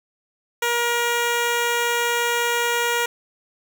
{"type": "tone", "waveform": "10% pulse", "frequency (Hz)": 474.7, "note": "A#4", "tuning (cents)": 31, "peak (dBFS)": -11, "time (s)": [0.62, 3.06], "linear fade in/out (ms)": 5, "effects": []}